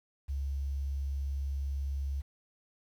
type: tone with quantisation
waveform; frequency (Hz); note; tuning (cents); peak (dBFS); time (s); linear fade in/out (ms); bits
sine; 69; C#2; -7; -31; 0.28-2.22; 20; 10
effects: none